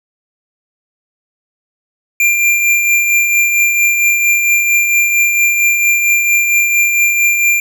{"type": "tone with tremolo", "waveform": "square", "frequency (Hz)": 2382, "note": "D7", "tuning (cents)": 24, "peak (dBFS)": -8, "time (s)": [2.2, 7.6], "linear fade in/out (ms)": 2, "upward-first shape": "triangle", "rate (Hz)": 4.4, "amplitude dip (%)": 45, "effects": []}